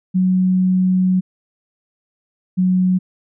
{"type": "tone pair in turn", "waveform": "sine", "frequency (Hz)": [185, 184.02], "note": ["F#3", "F#3"], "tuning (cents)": [0, -9], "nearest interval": "unison", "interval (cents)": 9, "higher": "first", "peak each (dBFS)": -12, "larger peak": "neither", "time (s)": [[0.14, 1.21], [2.57, 2.99]], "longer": "first", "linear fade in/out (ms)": 20, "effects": []}